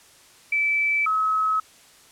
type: tone pair in turn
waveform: sine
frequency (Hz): 2315 / 1283.6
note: D7 / E6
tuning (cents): -25 / -46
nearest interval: minor seventh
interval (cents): 1021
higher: first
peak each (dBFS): -19 / -19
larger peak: neither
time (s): 0.52-1.06 / 1.06-1.6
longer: neither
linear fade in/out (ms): 5
effects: white hiss -52 dBFS RMS until 2.11 s + low-pass 10000 Hz 12 dB/octave